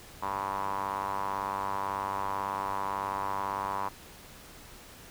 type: tone with band-pass filter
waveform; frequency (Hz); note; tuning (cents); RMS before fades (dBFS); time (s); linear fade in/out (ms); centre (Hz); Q
sawtooth; 98.1; G2; +2; -33; 0.22-3.89; 10; 1000; 6.1
effects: pink hiss -50 dBFS RMS until 5.1 s